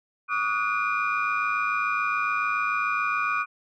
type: tone cluster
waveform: sine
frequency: 1136 / 1243 / 1458 / 2425 Hz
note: C#6 / D#6 / F#6 / D#7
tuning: +42 / -2 / -26 / -45 cents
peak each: -28 dBFS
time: 0.28-3.46 s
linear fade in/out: 50 ms
effects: tanh soft clip ceiling -15 dBFS